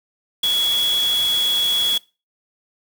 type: tone in noise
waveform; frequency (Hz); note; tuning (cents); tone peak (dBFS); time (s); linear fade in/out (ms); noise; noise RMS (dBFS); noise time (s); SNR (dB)
sine; 3359; G#7; +19; -16; 0.43-1.98; 5; white; -29; 0.43-1.98; +10
effects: noise-tail reverb RT60 0.3 s tail -22 dB re dry